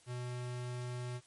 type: tone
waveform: square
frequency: 123.47 Hz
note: B2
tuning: in tune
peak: -39 dBFS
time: 0.06-1.21 s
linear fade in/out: 50 ms
effects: white hiss -64 dBFS RMS until 1.26 s + MP3 48 kbps